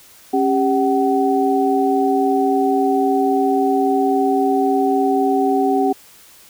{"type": "tone cluster", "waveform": "sine", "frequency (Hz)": [272.9, 396.6, 754], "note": ["C#4", "G4", "F#5"], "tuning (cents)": [-27, 20, 32], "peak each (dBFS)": -18, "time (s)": [0.33, 5.93], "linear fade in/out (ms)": 10, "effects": ["white hiss -46 dBFS RMS until 6.49 s"]}